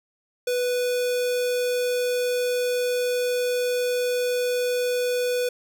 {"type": "tone with notch filter", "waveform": "square", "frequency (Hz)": 493.9, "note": "B4", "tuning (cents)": 0, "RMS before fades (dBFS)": -24, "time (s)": [0.47, 5.49], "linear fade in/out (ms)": 5, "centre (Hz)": 1200, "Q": 1.5, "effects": []}